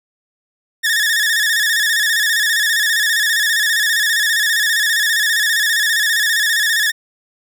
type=tone with vibrato; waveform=sawtooth; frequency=1760 Hz; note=A6; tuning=in tune; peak=-10 dBFS; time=0.83-6.92 s; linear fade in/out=20 ms; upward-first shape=square; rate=15 Hz; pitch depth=66 cents each way; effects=none